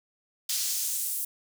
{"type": "noise with high-pass filter sweep", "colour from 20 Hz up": "pink", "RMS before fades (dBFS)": -30, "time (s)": [0.49, 1.25], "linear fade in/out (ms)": 5, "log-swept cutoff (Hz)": [4400, 11000], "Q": 1.1, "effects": []}